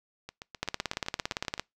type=two click trains; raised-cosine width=0.2 ms; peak=-23 / -12 dBFS; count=11 / 18; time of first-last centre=0.29-1.579 / 0.63-1.596 s; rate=7.76 / 17.6 Hz; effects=noise-tail reverb RT60 0.2 s tail -26 dB re dry